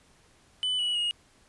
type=tone with pitch steps; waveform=triangle; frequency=3000 / 2937 / 2874 Hz; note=F#7 / F#7 / F7; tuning=+23 / -13 / +49 cents; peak=-24 dBFS; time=0.63-1.11 s; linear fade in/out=0 ms; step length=160 ms; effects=pink hiss -61 dBFS RMS until 1.48 s + resampled to 24000 Hz